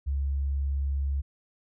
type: tone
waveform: sine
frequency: 69.3 Hz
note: C#2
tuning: in tune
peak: -25 dBFS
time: 0.06-1.22 s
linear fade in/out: 20 ms
effects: none